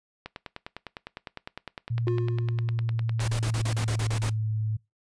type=click train; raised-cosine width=0.3 ms; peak=-20 dBFS; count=30; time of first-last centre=0.26-3.195 s; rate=9.88 Hz
type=tone with pitch glide; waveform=sine; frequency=116.54 to 108.74 Hz; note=A#2 to A2; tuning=0 to -20 cents; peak=-25 dBFS; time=1.9-4.77 s; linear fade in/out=10 ms; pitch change=-120 cents; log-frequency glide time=2.37-4.51 s
type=tone with exponential decay; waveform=triangle; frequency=356.4 Hz; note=F4; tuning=35 cents sharp; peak=-22 dBFS; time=2.07-3.04 s; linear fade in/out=0 ms; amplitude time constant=210 ms
type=noise bursts; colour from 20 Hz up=pink; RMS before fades=-33 dBFS; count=10; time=3.2-4.296 s; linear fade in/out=2 ms; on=79 ms; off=34 ms
effects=noise-tail reverb RT60 0.2 s tail -23 dB re dry + resampled to 22050 Hz